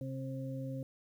harmonic tone, 132.9 Hz, C3, 27 cents sharp, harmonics 1 / 2 / 4, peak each -39 / -42 / -45 dBFS, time 0.01-0.83 s, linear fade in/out 2 ms, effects 11-bit

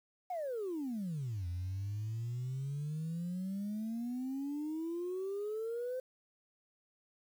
sine exponential two-way sweep, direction down then up, 751 to 86 to 518 Hz, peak -34 dBFS, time 0.3-6 s, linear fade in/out 5 ms, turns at 1.47 s, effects tanh soft clip ceiling -33 dBFS + 10-bit

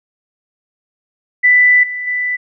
sine tone with level steps, 1986 Hz, B6, 9 cents sharp, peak -6 / -20 / -15 dBFS, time 1.43-2.37 s, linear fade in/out 20 ms, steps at 1.83 / 2.07 s, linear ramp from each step 5 ms, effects none

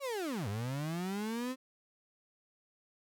35% pulse linear two-way sweep, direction down then up, 578 to 96.7 to 263.5 Hz, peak -33 dBFS, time 0-1.56 s, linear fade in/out 50 ms, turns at 0.48 s, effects none

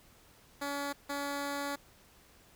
10% pulse tone bursts at uneven times, 283.5 Hz, C#4, 39 cents sharp, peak -26 dBFS, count 2, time 0.61-0.93 / 1.09-1.76 s, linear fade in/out 10 ms, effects pink hiss -61 dBFS RMS until 2.55 s

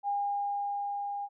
sine tone with level ramp, 810 Hz, G#5, 43 cents flat, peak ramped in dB -27 to -33 dBFS, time 0.03-1.29 s, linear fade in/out 50 ms, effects none

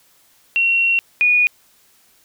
sine tone pair in turn, 2734 / 2457 Hz, F7 / D#7, -37 / -22 cents, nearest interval major second, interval 185 cents, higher first, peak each -13 / -11 dBFS, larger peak second, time 0.56-0.99 / 1.21-1.47 s, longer first, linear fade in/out 0 ms, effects white hiss -55 dBFS RMS until 2.24 s

